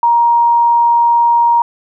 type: tone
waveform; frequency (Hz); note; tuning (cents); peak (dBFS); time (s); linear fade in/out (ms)
sine; 941; A#5; +16; -7; 0.03-1.62; 2
effects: none

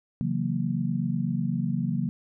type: chord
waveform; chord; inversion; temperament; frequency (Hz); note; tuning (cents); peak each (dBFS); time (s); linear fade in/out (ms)
sine; F# dominant seventh; second; equal with one note detuned; 136.76 / 164.81 / 185 / 233.1; C#3 / E3 / F#3 / A#3; -23 / 0 / 0 / 0; -30; 0.21-2.09; 0
effects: none

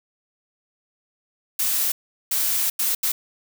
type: noise bursts at uneven times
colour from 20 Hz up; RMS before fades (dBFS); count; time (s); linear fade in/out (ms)
blue; -22; 4; 1.59-1.92 / 2.31-2.7 / 2.79-2.95 / 3.03-3.12; 5
effects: none

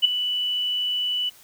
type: tone with ADSR envelope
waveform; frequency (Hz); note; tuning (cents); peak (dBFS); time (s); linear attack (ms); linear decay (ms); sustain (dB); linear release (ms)
sine; 2969; F#7; +5; -10; 0.02-1.3; 29; 8; -12; 16
effects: white hiss -51 dBFS RMS until 1.43 s

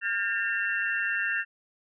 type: tone cluster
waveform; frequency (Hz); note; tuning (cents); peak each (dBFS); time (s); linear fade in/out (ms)
sine; 1415 / 1608 / 1806 / 2724; F6 / G6 / A6 / F7; +22 / +44 / +45 / -44; -35 / -30 / -29 / -34; 0.01-1.45; 50
effects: none

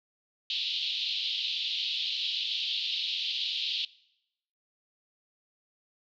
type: band-pass noise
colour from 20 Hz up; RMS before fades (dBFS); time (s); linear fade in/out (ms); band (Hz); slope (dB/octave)
white; -32; 0.5-3.85; 2; 2900 to 4100; 48
effects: noise-tail reverb RT60 0.8 s tail -21 dB re dry

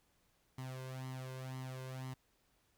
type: tone with flanger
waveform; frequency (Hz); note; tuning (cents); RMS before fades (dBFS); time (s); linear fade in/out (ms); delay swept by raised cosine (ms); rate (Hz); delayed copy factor
sawtooth; 130; C3; -11; -45; 0.58-2.14; 5; 0.97 to 1.97; 2; +0.7
effects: pink hiss -75 dBFS RMS until 2.77 s

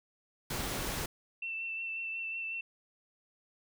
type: noise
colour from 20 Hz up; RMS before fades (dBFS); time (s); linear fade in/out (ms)
pink; -36; 0.5-1.06; 5
type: tone with vibrato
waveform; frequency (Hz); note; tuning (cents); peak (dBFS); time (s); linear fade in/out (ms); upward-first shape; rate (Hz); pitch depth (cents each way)
sine; 2680; E7; +28; -35; 1.42-2.61; 5; triangle; 5.5; 24
effects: none

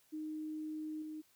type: tone with level steps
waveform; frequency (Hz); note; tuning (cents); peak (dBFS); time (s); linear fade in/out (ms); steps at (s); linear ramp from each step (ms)
sine; 309.5; D#4; -9; -39 / -42; 0.12-1.22; 20; 1.02; 2
effects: white hiss -70 dBFS RMS until 1.35 s

